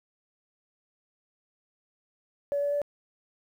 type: tone with pitch steps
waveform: sine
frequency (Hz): 570 / 574.3 / 578.6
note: C#5 / D5 / D5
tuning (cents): +48 / -39 / -26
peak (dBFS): -24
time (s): 2.52-2.817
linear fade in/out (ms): 0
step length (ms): 99
effects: tanh soft clip ceiling -20 dBFS + 10-bit